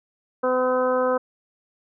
harmonic tone, 254.4 Hz, C4, 48 cents flat, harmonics 1 / 2 / 3 / 4 / 5 / 6, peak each -29 / -20 / -32 / -28 / -28 / -34 dBFS, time 0.43-1.18 s, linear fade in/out 10 ms, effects none

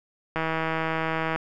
click train, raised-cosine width 0.5 ms, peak -12 dBFS, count 162, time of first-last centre 0.36-1.36 s, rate 161 Hz, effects none

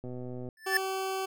click train, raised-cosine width 2 ms, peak -28 dBFS, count 57, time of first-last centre 0.04-0.488 s, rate 125 Hz
square tone with exponential growth, 1760 Hz, A6, in tune, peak -21 dBFS, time 0.57-0.77 s, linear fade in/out 2 ms, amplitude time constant 42 ms
20% pulse tone, 382.3 Hz, G4, 43 cents flat, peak -26 dBFS, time 0.66-1.26 s, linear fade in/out 10 ms
effects none

